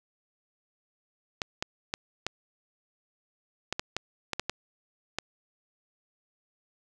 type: clicks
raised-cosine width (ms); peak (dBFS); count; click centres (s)
0.2; -12; 11; 1.418 / 1.625 / 1.939 / 2.266 / 3.726 / 3.795 / 3.966 / 4.333 / 4.396 / 4.496 / 5.186
effects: none